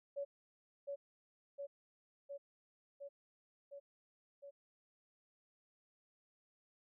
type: tone with echo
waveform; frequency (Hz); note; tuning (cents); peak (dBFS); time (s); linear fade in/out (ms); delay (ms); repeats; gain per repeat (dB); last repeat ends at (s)
sine; 563; C#5; +27; -38; 0.16-0.25; 20; 710; 6; -2; 4.51
effects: none